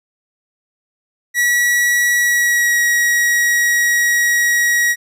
45% pulse tone with pitch glide, 1931 to 1906.6 Hz, B6 to A#6, -39 to +39 cents, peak -12 dBFS, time 1.34-4.96 s, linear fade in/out 50 ms, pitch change -22 cents, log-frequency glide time 2.16-2.8 s, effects none

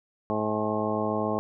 harmonic tone with a mistuned harmonic, 107.3 Hz, A2, 43 cents flat, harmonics 1 / 2 / 3 / 4 / 5 / 6 / 7 / 8 / 10, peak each -37 / -31 / -34 / -32 / -34 / -32 / -37 / -35 / -34 dBFS, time 0.3-1.39 s, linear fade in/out 0 ms, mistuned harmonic 7, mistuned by +65 cents, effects none

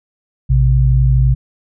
sine tone pair together, 57.91 / 130 Hz, A#1 / C3, -11 / -11 cents, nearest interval octave + major second, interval 1400 cents, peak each -11 dBFS, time 0.49-1.35 s, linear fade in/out 20 ms, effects none

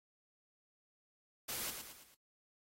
white noise with echo, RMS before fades -41 dBFS, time 1.48-1.71 s, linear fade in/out 10 ms, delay 110 ms, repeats 4, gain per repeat -6 dB, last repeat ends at 2.15 s, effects AAC 48 kbps

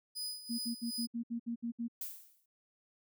sawtooth tone with tremolo, 4978 Hz, D#8, in tune, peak -34 dBFS, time 0.15-1.07 s, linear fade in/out 20 ms, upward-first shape sine, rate 2.7 Hz, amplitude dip 75%
sine tone bursts, 234.2 Hz, A#3, 8 cents sharp, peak -34 dBFS, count 9, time 0.49-1.883 s, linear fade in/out 20 ms, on 97 ms, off 65 ms
violet noise with exponential decay, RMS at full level -38 dBFS, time 2.01-2.46 s, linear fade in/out 5 ms, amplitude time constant 96 ms
effects none

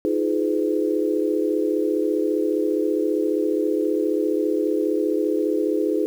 sine chord, F half-diminished seventh, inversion third, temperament just, 314.3 / 349.2 / 419.1 / 502.9 Hz, Eb4 / F4 / Ab4 / Cb5, +18 / 0 / +16 / +31 cents, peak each -23 / -26 / -23 / -27 dBFS, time 0.05-6.06 s, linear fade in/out 0 ms, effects 8-bit

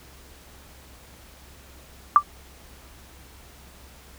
sine tone with exponential decay, 1174.7 Hz, D6, in tune, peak -5 dBFS, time 2.16-2.23 s, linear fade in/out 1 ms, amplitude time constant 15 ms, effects added 66 Hz sine -50 dBFS peak until 4.18 s + pink hiss -50 dBFS RMS until 4.18 s

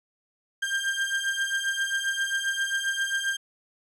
35% pulse beating tone pair, 1588 / 1595.5 Hz, G6 / G6, +22 / +30 cents, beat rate 7.5 Hz, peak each -28 / -26 dBFS, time 0.62-3.37 s, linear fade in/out 10 ms, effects low-pass 10000 Hz 12 dB/octave

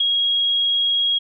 sine tone with ADSR envelope, 3292 Hz, G#7, 16 cents flat, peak -12 dBFS, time 0-1.19 s, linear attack 8 ms, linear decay 3 ms, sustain -4 dB, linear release 15 ms, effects none

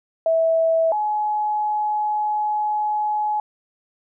sine tone pair in turn, 653 / 845.5 Hz, E5 / G#5, -17 / +31 cents, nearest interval major third, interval 448 cents, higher second, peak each -15 / -19 dBFS, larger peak first, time 0.26-0.92 / 0.92-3.4 s, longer second, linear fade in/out 2 ms, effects none

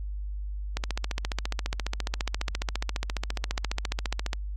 click train, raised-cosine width 0.2 ms, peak -12 dBFS, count 53, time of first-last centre 0.77-4.332 s, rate 14.6 Hz, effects added 50 Hz sine -31 dBFS peak until 4.56 s + AAC 48 kbps

